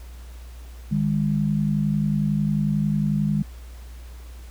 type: tone pair together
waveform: sine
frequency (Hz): 152.68 / 203.8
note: D#3 / G#3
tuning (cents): -32 / -32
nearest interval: perfect fourth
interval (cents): 500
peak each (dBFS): -22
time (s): 0.91-3.43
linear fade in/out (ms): 10
effects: added 60 Hz sine -37 dBFS peak until 4.5 s + pink hiss -51 dBFS RMS until 4.5 s